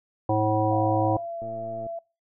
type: harmonic tone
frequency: 107.8 Hz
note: A2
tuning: 35 cents flat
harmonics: 1 / 3 / 5 / 7 / 9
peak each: -26 / -26 / -26 / -26 / -30 dBFS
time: 0.29-1.17 s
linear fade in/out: 5 ms
type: tone with pitch glide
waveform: sine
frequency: 700 to 671.9 Hz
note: F5 to E5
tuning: +4 to +33 cents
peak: -31 dBFS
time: 0.71-1.99 s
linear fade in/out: 5 ms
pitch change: -71 cents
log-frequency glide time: 0.82-1.42 s
type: click train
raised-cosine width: 2 ms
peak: -29 dBFS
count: 51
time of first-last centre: 1.42-1.866 s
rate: 112 Hz
effects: noise-tail reverb RT60 0.3 s tail -24 dB re dry